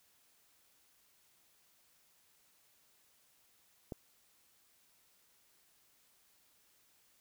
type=click; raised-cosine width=2 ms; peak=-27 dBFS; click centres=3.922 s; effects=white hiss -70 dBFS RMS until 7.2 s